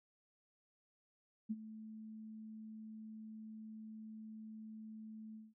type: tone with ADSR envelope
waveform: sine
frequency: 218.3 Hz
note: A3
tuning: 13 cents flat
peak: -34 dBFS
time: 1.49-5.54 s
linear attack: 20 ms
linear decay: 39 ms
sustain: -14 dB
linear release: 190 ms
effects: none